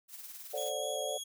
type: noise with tremolo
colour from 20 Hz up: blue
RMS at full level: -45 dBFS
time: 0.08-0.73 s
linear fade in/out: 50 ms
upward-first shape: sine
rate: 19 Hz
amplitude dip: 50%
type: chord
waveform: sine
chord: D dominant seventh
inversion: second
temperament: just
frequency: 440.5 / 528.6 / 587.3 / 734.2 Hz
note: A4 / C5 / D5 / F#5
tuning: +2 / +18 / 0 / -14 cents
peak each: -42 / -39 / -37 / -41 dBFS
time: 0.53-1.18 s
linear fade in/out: 10 ms
type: tone with vibrato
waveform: 20% pulse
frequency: 3322 Hz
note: G#7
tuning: in tune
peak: -33 dBFS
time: 0.57-1.24 s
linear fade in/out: 10 ms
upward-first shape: square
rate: 3.9 Hz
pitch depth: 9 cents each way
effects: none